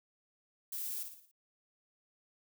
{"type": "noise with echo", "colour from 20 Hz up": "violet", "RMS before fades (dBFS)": -40, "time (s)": [0.72, 1.03], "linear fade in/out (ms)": 5, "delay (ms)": 57, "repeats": 5, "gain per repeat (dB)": -6, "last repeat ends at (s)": 1.315, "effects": []}